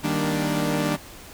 sawtooth chord, Eb major seventh, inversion none, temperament equal with one note detuned, 155.56 / 196 / 234.4 / 293.7 Hz, Eb3 / G3 / Bb3 / D4, 0 / 0 / +10 / 0 cents, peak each -23 / -25 / -26 / -22 dBFS, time 0.03-0.97 s, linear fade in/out 20 ms, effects pink hiss -43 dBFS RMS until 1.33 s

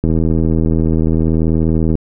click train, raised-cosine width 3 ms, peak -3 dBFS, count 155, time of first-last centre 0.04-1.953 s, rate 80.5 Hz, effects none

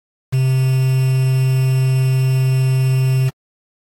triangle tone with quantisation, 130.81 Hz, C3, in tune, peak -10 dBFS, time 0.32-3.3 s, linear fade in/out 20 ms, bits 5, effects AAC 48 kbps

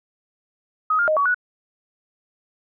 sine tone with pitch steps, 1260 / 1408 / 621 / 1130 / 1470 Hz, D#6 / F6 / D#5 / C#6 / F#6, +21 / +14 / -3 / +33 / -12 cents, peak -16 dBFS, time 0.9-1.345 s, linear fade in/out 5 ms, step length 89 ms, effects none

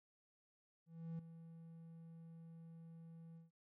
triangle tone with ADSR envelope, 164.81 Hz, E3, in tune, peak -40 dBFS, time 0.86-3.51 s, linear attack 330 ms, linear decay 4 ms, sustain -12 dB, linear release 150 ms, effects none

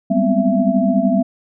sine tone cluster, 193.3 / 203.6 / 245.6 / 259.2 / 668 Hz, G3 / G#3 / B3 / C4 / E5, -24 / -34 / -9 / -16 / +23 cents, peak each -19 dBFS, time 0.1-1.23 s, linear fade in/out 10 ms, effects none

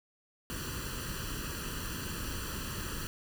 pink noise with comb filter, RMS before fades -38 dBFS, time 0.5-3.07 s, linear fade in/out 0 ms, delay 0.68 ms, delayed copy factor +0.8, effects none

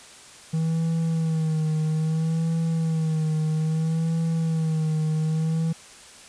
triangle tone with vibrato, 160 Hz, D#3, 49 cents sharp, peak -19 dBFS, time 0.53-5.73 s, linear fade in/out 10 ms, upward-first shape sine, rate 0.61 Hz, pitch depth 45 cents each way, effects white hiss -46 dBFS RMS until 6.28 s + resampled to 22050 Hz

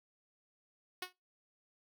5% pulse tone with exponential decay, 366 Hz, F#4, 19 cents flat, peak -24 dBFS, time 1.02-1.13 s, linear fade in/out 5 ms, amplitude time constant 22 ms, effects noise-tail reverb RT60 0.2 s tail -20 dB re dry

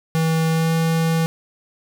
square tone with pitch glide, 161.7 to 163.39 Hz, E3 to E3, -33 to -15 cents, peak -17 dBFS, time 0.15-1.26 s, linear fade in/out 0 ms, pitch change +18 cents, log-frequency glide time 0.5-0.71 s, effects none

